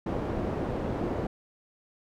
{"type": "low-pass noise", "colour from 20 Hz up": "white", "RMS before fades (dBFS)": -31, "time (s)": [0.06, 1.27], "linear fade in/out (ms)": 5, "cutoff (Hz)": 460, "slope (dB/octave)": 12, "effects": []}